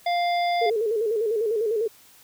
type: harmonic tone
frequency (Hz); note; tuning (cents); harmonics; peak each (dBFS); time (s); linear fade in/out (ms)
698.5; F5; 0; 1 / 3 / 5 / 7; -21 / -31 / -35 / -38; 0.06-0.7; 5
type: tone with vibrato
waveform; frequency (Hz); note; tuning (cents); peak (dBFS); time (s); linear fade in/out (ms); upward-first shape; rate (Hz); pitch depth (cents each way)
sine; 440; A4; 0; -21; 0.61-1.88; 10; square; 10; 82
effects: white hiss -53 dBFS RMS until 2.23 s